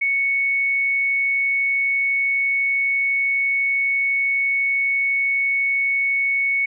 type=tone; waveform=sine; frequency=2217 Hz; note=C#7; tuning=in tune; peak=-17 dBFS; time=0.01-6.66 s; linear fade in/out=10 ms; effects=none